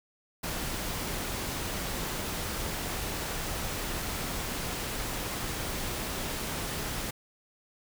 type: noise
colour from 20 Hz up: pink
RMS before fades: -34 dBFS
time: 0.43-7.11 s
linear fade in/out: 10 ms
effects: none